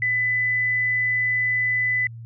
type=tone; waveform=sine; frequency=2000 Hz; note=B6; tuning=21 cents sharp; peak=-19 dBFS; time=0.02-2.07 s; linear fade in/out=2 ms; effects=added 115 Hz sine -35 dBFS peak until 2.25 s